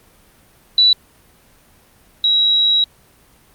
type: tone pair in turn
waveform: sine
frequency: 3951 / 3865 Hz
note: B7 / B7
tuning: 0 / -38 cents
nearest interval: unison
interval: 38 cents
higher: first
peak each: -8 / -11 dBFS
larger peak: first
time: 0.78-0.93 / 2.24-2.84 s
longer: second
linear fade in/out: 2 ms
effects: pink hiss -51 dBFS RMS until 3.54 s + Opus 32 kbps